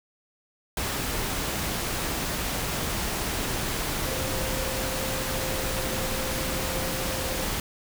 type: tone in noise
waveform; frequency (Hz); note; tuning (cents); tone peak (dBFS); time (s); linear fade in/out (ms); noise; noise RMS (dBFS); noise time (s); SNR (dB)
sine; 524; C5; +2; -35; 4.06-7.44; 2; pink; -29; 0.77-7.6; -9
effects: none